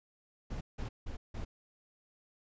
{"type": "noise bursts", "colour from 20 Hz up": "brown", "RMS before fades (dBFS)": -39, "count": 4, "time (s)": [0.5, 1.45], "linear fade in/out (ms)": 10, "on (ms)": 110, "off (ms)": 170, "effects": ["resampled to 16000 Hz"]}